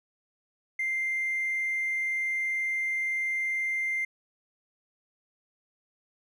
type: tone with hard clipping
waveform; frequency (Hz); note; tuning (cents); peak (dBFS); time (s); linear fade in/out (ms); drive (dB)
sine; 2093; C7; 0; -27; 0.79-4.05; 5; 1
effects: none